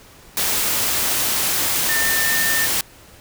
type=tone in noise; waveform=sine; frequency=1801 Hz; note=A6; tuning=40 cents sharp; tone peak=-20 dBFS; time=1.89-2.66 s; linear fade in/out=2 ms; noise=white; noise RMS=-20 dBFS; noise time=0.37-2.81 s; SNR=-3 dB; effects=pink hiss -46 dBFS RMS until 3.2 s